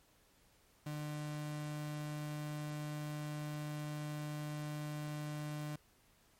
35% pulse tone, 150 Hz, D3, 37 cents sharp, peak -38 dBFS, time 0.86-5.76 s, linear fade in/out 5 ms, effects pink hiss -69 dBFS RMS until 6.39 s + MP3 64 kbps

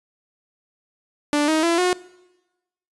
sawtooth tone with pitch steps, 293.7 / 314.8 / 337.4 / 361.6 Hz, D4 / D#4 / E4 / F#4, 0 / +20 / +40 / -40 cents, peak -13 dBFS, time 1.33-1.93 s, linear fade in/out 0 ms, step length 150 ms, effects noise-tail reverb RT60 1.0 s tail -21 dB re dry + resampled to 24000 Hz

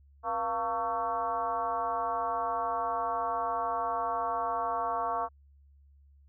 sine tone with frequency modulation, 908 Hz, A#5, 46 cents flat, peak -28 dBFS, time 0.23-5.29 s, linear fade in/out 50 ms, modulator 213 Hz, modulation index 1.6, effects added 70 Hz sine -56 dBFS peak until 6.28 s

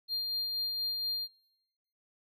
triangle tone with tremolo, 4200 Hz, C8, 6 cents sharp, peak -29 dBFS, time 0.08-1.28 s, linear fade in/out 50 ms, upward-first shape sine, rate 4.2 Hz, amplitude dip 30%, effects noise-tail reverb RT60 0.9 s tail -24 dB re dry

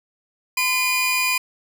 sawtooth tone pair together, 1017.7 / 2429 Hz, C6 / D#7, -48 / -42 cents, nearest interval octave + minor third, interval 1506 cents, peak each -21 / -16 dBFS, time 0.57-1.38 s, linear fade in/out 5 ms, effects none

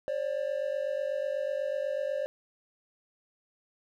triangle tone pair together, 539.2 / 587.3 Hz, C#5 / D5, -48 / 0 cents, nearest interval minor second, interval 148 cents, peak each -30 / -30 dBFS, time 0.08-2.26 s, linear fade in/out 0 ms, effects none

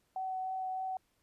sine tone with vibrato, 753 Hz, F#5, 30 cents sharp, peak -34 dBFS, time 0.16-0.97 s, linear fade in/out 2 ms, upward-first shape triangle, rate 3.3 Hz, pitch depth 11 cents each way, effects pink hiss -75 dBFS RMS until 1.22 s + resampled to 32000 Hz

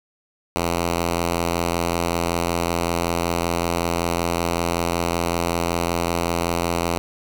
5% pulse tone, 85.3 Hz, F2, 40 cents flat, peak -9 dBFS, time 0.56-6.98 s, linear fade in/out 0 ms, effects 7-bit

